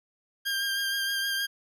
20% pulse tone with vibrato, 1600 Hz, G6, 35 cents sharp, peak -22 dBFS, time 0.45-1.47 s, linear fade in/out 20 ms, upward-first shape sine, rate 6.4 Hz, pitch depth 20 cents each way, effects none

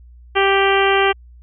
harmonic tone with a mistuned harmonic, 392 Hz, G4, in tune, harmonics 1 / 2 / 3 / 4 / 5 / 6 / 7 / 8, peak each -16 / -19 / -21 / -22 / -23 / -24 / -24 / -25 dBFS, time 0.35-1.13 s, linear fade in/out 20 ms, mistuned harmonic 7, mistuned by +15 cents, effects added 60 Hz sine -40 dBFS peak until 1.42 s

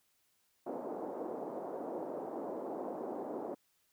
pink band-pass noise, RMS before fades -41 dBFS, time 0.66-3.55 s, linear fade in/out 10 ms, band 280 to 790 Hz, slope 24 dB/octave, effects white hiss -75 dBFS RMS until 3.92 s

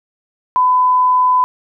sine tone, 1005 Hz, B5, 30 cents sharp, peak -9 dBFS, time 0.56-1.44 s, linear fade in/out 0 ms, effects none

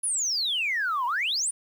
sine exponential two-way sweep, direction down then up, 10548 to 932.3 to 9950 Hz, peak -23 dBFS, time 0.03-1.51 s, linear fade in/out 10 ms, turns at 1.06 s, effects tanh soft clip ceiling -20 dBFS + 9-bit

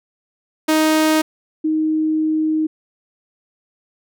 sawtooth / sine tone pair in turn, 312.6 / 312.6 Hz, D#4 / D#4, +8 / +8 cents, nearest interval unison, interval 0 cents, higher neither, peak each -9 / -15 dBFS, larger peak first, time 0.68-1.22 / 1.64-2.67 s, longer second, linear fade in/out 10 ms, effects none

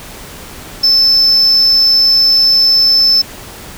triangle tone, 5274 Hz, E8, in tune, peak -4 dBFS, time 0.83-3.22 s, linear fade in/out 10 ms, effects tanh soft clip ceiling -1 dBFS + pink hiss -31 dBFS RMS until 3.77 s

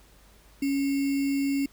sine tone with sample-and-hold, 277.2 Hz, C#4, in tune, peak -23 dBFS, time 0.62-1.66 s, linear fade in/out 5 ms, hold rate 2450 Hz, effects added 50 Hz sine -56 dBFS peak until 1.72 s + pink hiss -58 dBFS RMS until 1.72 s

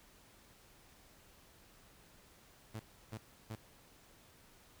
sawtooth tone bursts, 110 Hz, A2, in tune, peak -38 dBFS, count 3, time 2.74-3.557 s, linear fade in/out 10 ms, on 59 ms, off 320 ms, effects pink hiss -63 dBFS RMS until 4.8 s

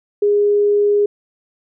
sine tone, 411.2 Hz, G#4, 17 cents flat, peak -11 dBFS, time 0.22-1.06 s, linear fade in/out 5 ms, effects none

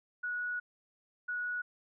sine tone bursts at uneven times, 1463 Hz, F#6, 20 cents flat, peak -33 dBFS, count 2, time 0.23-0.6 / 1.28-1.62 s, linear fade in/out 10 ms, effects none

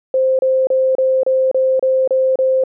sine tone bursts, 523.3 Hz, C5, in tune, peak -11 dBFS, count 9, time 0.14-2.638 s, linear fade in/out 2 ms, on 250 ms, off 31 ms, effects none

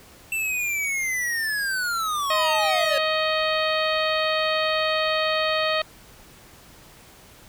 square linear sweep, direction down, 2682 to 545 Hz, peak -24 dBFS, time 0.32-2.98 s, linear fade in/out 2 ms
harmonic tone, 627 Hz, D#5, 13 cents sharp, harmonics 1 / 2 / 3 / 4 / 5 / 6 / 7, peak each -24 / -27 / -29 / -30 / -31 / -32 / -32 dBFS, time 2.3-5.82 s, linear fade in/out 5 ms
effects pink hiss -49 dBFS RMS until 7.48 s

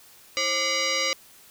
sine tone with frequency modulation, 1396.9 Hz, F6, in tune, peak -22 dBFS, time 0.37-1.13 s, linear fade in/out 0 ms, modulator 861 Hz, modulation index 5.4, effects white hiss -52 dBFS RMS until 1.5 s

